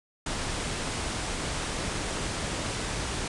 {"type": "low-pass noise", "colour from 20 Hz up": "pink", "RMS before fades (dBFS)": -32, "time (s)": [0.26, 3.28], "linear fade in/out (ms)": 5, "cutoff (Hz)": 9900, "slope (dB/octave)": 96, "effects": []}